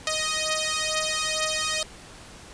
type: beating tone pair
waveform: 5% pulse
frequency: 623 / 625.2 Hz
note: D#5 / D#5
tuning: +2 / +8 cents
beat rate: 2.2 Hz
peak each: -16 dBFS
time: 0.07-1.83 s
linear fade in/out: 2 ms
effects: pink hiss -45 dBFS RMS until 2.53 s + resampled to 22050 Hz